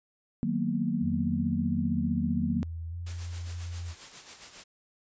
sine chord, B major seventh, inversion first, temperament just, 154.34 / 185.21 / 231.5 / 246.9 Hz, D#3 / F#3 / A#3 / B3, -14 / +2 / -12 / 0 cents, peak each -34 / -31 / -29 / -35 dBFS, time 0.43-2.63 s, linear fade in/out 0 ms
sine tone with vibrato, 84.5 Hz, E2, 43 cents sharp, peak -34 dBFS, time 1-3.95 s, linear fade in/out 50 ms, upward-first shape square, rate 0.52 Hz, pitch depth 38 cents each way
white noise with tremolo, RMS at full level -44 dBFS, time 3.06-4.64 s, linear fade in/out 10 ms, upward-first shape sine, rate 7.4 Hz, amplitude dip 55%
effects resampled to 16000 Hz

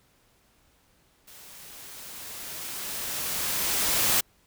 white noise with level ramp, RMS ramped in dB -49 to -22 dBFS, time 1.27-4.21 s, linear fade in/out 10 ms, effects pink hiss -64 dBFS RMS until 4.46 s

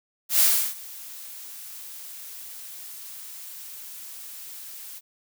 blue noise with ADSR envelope, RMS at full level -17 dBFS, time 0.29-5.01 s, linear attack 110 ms, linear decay 340 ms, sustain -23 dB, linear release 39 ms, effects none

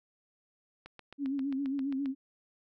click train, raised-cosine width 0.3 ms, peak -31 dBFS, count 10, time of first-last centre 0.86-2.058 s, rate 7.51 Hz
sine tone with vibrato, 273.7 Hz, C#4, 22 cents flat, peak -30 dBFS, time 1.18-2.15 s, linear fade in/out 50 ms, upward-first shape sine, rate 7.4 Hz, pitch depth 68 cents each way
effects none

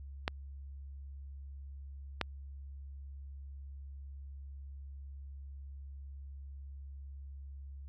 clicks, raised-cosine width 0.3 ms, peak -15 dBFS, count 2, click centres 0.279 / 2.213 s, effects added 69 Hz sine -44 dBFS peak until 7.88 s

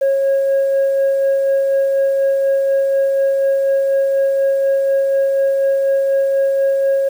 sine tone with tremolo, 546 Hz, C#5, 26 cents flat, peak -9 dBFS, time 0.01-7.09 s, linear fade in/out 10 ms, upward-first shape sine, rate 4.1 Hz, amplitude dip 30%, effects tanh soft clip ceiling -10 dBFS + 7-bit

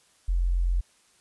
sine tone, 44 Hz, F1, 14 cents sharp, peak -21 dBFS, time 0.28-0.81 s, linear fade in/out 10 ms, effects white hiss -62 dBFS RMS until 1.2 s + resampled to 24000 Hz

